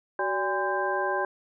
sine tone cluster, 377.6 / 579 / 812 / 1025 / 1578 Hz, F#4 / D5 / G#5 / C6 / G6, +35 / -25 / -39 / -36 / +11 cents, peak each -31 dBFS, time 0.19-1.25 s, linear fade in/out 2 ms, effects none

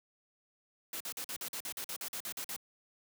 white noise bursts, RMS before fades -40 dBFS, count 14, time 0.93-2.563 s, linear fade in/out 2 ms, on 73 ms, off 47 ms, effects high-pass 150 Hz 12 dB/octave

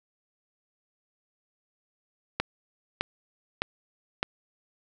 click train, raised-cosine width 0.3 ms, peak -9 dBFS, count 4, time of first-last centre 2.4-4.229 s, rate 1.64 Hz, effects none

